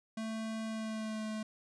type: tone with pitch glide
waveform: square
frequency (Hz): 221.5 to 216.7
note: A3 to A3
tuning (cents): +12 to -26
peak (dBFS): -37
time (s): 0.17-1.43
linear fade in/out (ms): 5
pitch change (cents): -38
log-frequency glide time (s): 0.66-1.25
effects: resampled to 22050 Hz